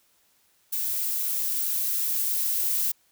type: noise with level ramp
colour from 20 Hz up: violet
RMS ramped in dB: -28 to -25 dBFS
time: 0.72-2.92 s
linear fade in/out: 10 ms
effects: white hiss -65 dBFS RMS until 3.11 s